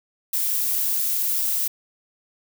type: noise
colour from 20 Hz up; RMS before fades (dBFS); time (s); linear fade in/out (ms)
violet; -23; 0.33-1.68; 5
effects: none